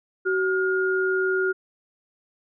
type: tone pair together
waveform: sine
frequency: 376.9 / 1423 Hz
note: F#4 / F6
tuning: +32 / +32 cents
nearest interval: octave + major seventh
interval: 2300 cents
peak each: -22 / -24 dBFS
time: 0.25-1.53 s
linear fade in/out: 20 ms
effects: none